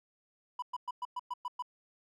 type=tone bursts; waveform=triangle; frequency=987.8 Hz; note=B5; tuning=in tune; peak=-32 dBFS; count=8; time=0.59-1.624 s; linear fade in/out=5 ms; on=33 ms; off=110 ms; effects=none